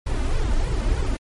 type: noise with flanger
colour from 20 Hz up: brown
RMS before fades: -21 dBFS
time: 0.06-1.17 s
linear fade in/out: 10 ms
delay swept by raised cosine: 2 to 3.4 ms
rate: 3.2 Hz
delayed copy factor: +0.7
effects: MP3 48 kbps